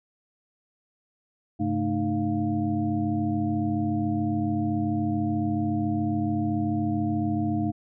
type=tone cluster; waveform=sine; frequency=101.1 / 135 / 219.4 / 306.6 / 699 Hz; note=G#2 / C#3 / A3 / D#4 / F5; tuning=-46 / -45 / -5 / -25 / +1 cents; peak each=-30 / -34 / -28 / -27 / -34 dBFS; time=1.59-7.72 s; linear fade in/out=20 ms; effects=none